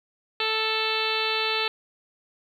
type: harmonic tone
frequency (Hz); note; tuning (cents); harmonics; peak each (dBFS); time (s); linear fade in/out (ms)
440; A4; 0; 1 / 2 / 3 / 4 / 5 / 6 / 7 / 8 / 9 / 10; -31 / -33 / -32 / -35 / -35 / -29 / -34 / -32 / -32 / -35; 0.4-1.68; 2
effects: 9-bit